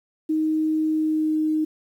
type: tone with pitch glide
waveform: sine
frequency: 312.8 to 310.6 Hz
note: D#4 to D#4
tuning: +9 to -3 cents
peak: -19 dBFS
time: 0.29-1.65 s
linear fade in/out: 10 ms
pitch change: -12 cents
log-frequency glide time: 0.88-1.35 s
effects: 9-bit